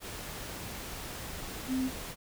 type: tone in noise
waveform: sine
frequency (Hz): 259.8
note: C4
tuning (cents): -12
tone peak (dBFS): -28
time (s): 1.67-1.91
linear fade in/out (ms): 50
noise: pink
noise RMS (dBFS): -41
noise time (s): 0-2.16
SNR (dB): +10
effects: none